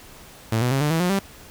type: tone with pitch steps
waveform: sawtooth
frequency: 112.7 / 123.61 / 135.58 / 148.71 / 163.11 / 178.9 / 196.22 Hz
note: A2 / B2 / C#3 / D3 / E3 / F3 / G3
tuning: +42 / +2 / -38 / +22 / -18 / +42 / +2 cents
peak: -15 dBFS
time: 0.52-1.192 s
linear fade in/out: 5 ms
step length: 96 ms
effects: pink hiss -45 dBFS RMS until 1.5 s